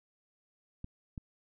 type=clicks; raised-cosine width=5 ms; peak=-28 dBFS; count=2; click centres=0.844 / 1.178 s; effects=none